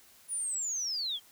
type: linear sweep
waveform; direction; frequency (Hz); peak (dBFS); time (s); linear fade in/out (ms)
sine; down; 9860 to 3104; -31; 0.28-1.2; 50
effects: white hiss -59 dBFS RMS until 1.31 s